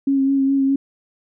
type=tone with vibrato; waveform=sine; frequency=272.5 Hz; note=C#4; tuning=29 cents flat; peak=-14 dBFS; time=0.07-0.76 s; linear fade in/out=5 ms; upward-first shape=sine; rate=4.8 Hz; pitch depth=21 cents each way; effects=none